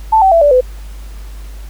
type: tone with pitch steps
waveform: sine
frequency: 881 / 767 / 667.7 / 581.2 / 506 Hz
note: A5 / G5 / E5 / D5 / B4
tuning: +2 / -38 / +22 / -18 / +42 cents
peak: -5 dBFS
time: 0.12-0.61 s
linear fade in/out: 10 ms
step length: 98 ms
effects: added 50 Hz sine -26 dBFS peak until 1.69 s + pink hiss -42 dBFS RMS until 1.69 s